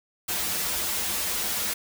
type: noise with comb filter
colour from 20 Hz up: white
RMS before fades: -28 dBFS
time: 0.28-1.74 s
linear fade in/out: 10 ms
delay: 7.4 ms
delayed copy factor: -0.95
effects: none